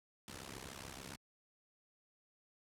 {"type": "noise with amplitude modulation", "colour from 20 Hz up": "pink", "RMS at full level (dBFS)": -45, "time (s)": [0.28, 1.16], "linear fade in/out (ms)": 0, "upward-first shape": "sine", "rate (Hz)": 66.9, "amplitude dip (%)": 90, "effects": ["high-pass 60 Hz 12 dB/octave", "low-pass 11000 Hz 12 dB/octave"]}